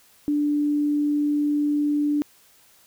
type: tone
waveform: sine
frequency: 293.7 Hz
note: D4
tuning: in tune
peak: -19 dBFS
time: 0.28-2.22 s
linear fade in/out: 0 ms
effects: white hiss -56 dBFS RMS until 2.86 s